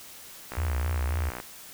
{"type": "click train", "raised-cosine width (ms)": 0.5, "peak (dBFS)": -20, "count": 55, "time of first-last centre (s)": [0.52, 1.401], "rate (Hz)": 61.3}
{"type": "tone with vibrato", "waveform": "sine", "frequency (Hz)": 76.2, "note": "D#2", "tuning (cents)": -36, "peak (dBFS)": -25, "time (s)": [0.57, 1.3], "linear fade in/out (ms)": 10, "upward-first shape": "sine", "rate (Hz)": 3.7, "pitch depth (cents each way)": 120}
{"effects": ["white hiss -46 dBFS RMS until 1.73 s"]}